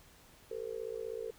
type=tone with amplitude modulation; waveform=sine; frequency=451.8 Hz; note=A4; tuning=46 cents sharp; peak=-33 dBFS; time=0.51-1.31 s; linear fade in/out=5 ms; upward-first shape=sine; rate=56.1 Hz; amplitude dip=100%; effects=pink hiss -60 dBFS RMS until 1.38 s